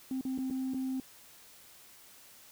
sine tone with dropouts, 261.6 Hz, C4, in tune, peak -30 dBFS, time 0.11-1 s, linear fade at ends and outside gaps 2 ms, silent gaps 0.211-0.251 / 0.378-0.386 / 0.501-0.508 / 0.737-0.744 s, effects tanh soft clip ceiling -29 dBFS + white hiss -56 dBFS RMS until 2.51 s

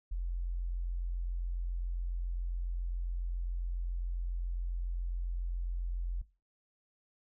sine tone, 43.65 Hz, F1, in tune, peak -32 dBFS, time 0.11-6.22 s, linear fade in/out 10 ms, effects noise-tail reverb RT60 0.3 s tail -18 dB re dry

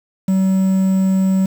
triangle tone with quantisation, 190.5 Hz, G3, 49 cents flat, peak -10 dBFS, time 0.28-1.46 s, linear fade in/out 5 ms, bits 6, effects none

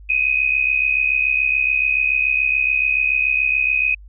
sine tone pair together, 2482 / 2549 Hz, D#7 / D#7, -5 / +41 cents, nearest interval unison, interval 46 cents, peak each -18 dBFS, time 0.09-3.95 s, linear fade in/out 10 ms, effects added 50 Hz sine -38 dBFS peak until 4.08 s

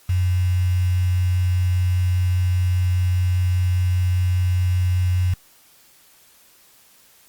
sine tone with quantisation, 90.5 Hz, F#2, 38 cents flat, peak -16 dBFS, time 0.09-5.34 s, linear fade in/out 5 ms, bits 6, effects white hiss -53 dBFS RMS until 7.28 s + Opus 48 kbps

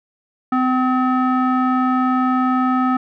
square tone with low-pass filter, 255.9 Hz, C4, 38 cents flat, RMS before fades -17 dBFS, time 0.52-2.97 s, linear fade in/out 5 ms, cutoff 1300 Hz, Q 3.2, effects none

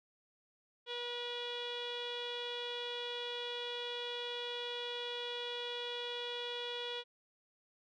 sawtooth tone with low-pass filter, 482.7 Hz, B4, 40 cents flat, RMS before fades -41 dBFS, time 0.86-7.04 s, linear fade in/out 50 ms, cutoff 3400 Hz, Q 7.6, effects none

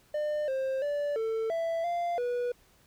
triangle tone with pitch steps, 600 / 530 / 581 / 446.5 / 663 / 693 / 487.2 Hz, D5 / C5 / D5 / A4 / E5 / F5 / B4, +37 / +22 / -19 / +25 / +10 / -14 / -24 cents, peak -26 dBFS, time 0.14-2.52 s, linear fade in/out 5 ms, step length 340 ms, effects pink hiss -63 dBFS RMS until 2.86 s

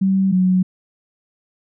sine tone pair in turn, 192 / 184.6 Hz, G3 / F#3, -36 / -4 cents, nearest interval minor second, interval 68 cents, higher first, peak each -13 / -12 dBFS, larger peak second, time 0.01-0.32 / 0.32-0.63 s, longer neither, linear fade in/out 10 ms, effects none

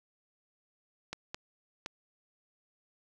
clicks, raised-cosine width 0.2 ms, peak -20 dBFS, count 3, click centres 1.13 / 1.345 / 1.861 s, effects none

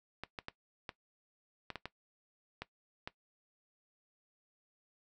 clicks, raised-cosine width 0.3 ms, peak -24 dBFS, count 9, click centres 0.236 / 0.388 / 0.484 / 0.892 / 1.703 / 1.757 / 1.856 / 2.62 / 3.075 s, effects noise-tail reverb RT60 0.1 s tail -17 dB re dry

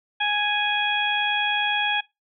harmonic tone, 830.6 Hz, G#5, in tune, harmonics 1 / 2 / 3 / 4, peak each -26 / -26 / -26 / -26 dBFS, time 0.2-2.01 s, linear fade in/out 10 ms, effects noise-tail reverb RT60 0.2 s tail -21 dB re dry

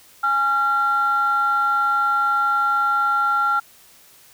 sine tone pair together, 826.3 / 1376 Hz, G#5 / F6, -9 / -26 cents, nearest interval major sixth, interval 883 cents, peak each -23 / -16 dBFS, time 0.23-3.6 s, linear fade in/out 10 ms, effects tanh soft clip ceiling -11 dBFS + white hiss -50 dBFS RMS until 4.33 s

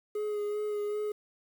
triangle tone with vibrato, 418.2 Hz, G#4, 12 cents sharp, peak -28 dBFS, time 0.15-1.12 s, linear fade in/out 5 ms, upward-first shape sine, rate 2.6 Hz, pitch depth 19 cents each way, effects 9-bit

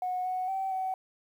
sine tone with pitch steps, 732 / 740 / 769 / 755 Hz, F#5 / F#5 / G5 / F#5, -19 / 0 / -33 / +35 cents, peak -28 dBFS, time 0.02-0.94 s, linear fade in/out 2 ms, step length 230 ms, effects tanh soft clip ceiling -24 dBFS + 10-bit

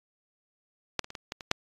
clicks, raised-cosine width 0.2 ms, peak -8 / -25 / -24 / -20 / -17 / -23 / -6 dBFS, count 7, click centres 0.993 / 1.044 / 1.104 / 1.152 / 1.321 / 1.408 / 1.514 s, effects AAC 32 kbps

